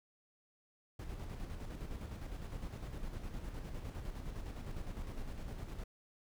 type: noise with tremolo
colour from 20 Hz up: brown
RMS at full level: -42 dBFS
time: 0.99-5.84 s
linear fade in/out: 5 ms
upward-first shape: square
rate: 9.8 Hz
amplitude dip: 40%
effects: none